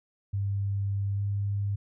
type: tone with pitch glide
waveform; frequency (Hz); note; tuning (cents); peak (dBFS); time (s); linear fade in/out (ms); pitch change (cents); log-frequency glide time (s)
sine; 99.5 to 100.71; G2 to G2; +26 to +47; -26; 0.33-1.76; 10; +21; 1.14-1.2
effects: none